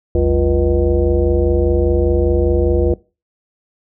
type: tone with frequency modulation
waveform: sine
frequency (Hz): 215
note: A3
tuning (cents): -40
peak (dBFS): -11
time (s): 0.15-2.94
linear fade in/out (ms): 2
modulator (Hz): 135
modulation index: 2.3
effects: noise-tail reverb RT60 0.3 s tail -22 dB re dry